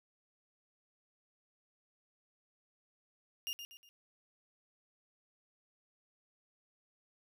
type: tone with echo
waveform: 35% pulse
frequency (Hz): 2826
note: F7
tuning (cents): +20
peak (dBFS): -35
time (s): 3.47-3.53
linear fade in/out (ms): 0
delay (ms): 120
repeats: 3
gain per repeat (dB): -8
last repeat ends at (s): 3.89
effects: none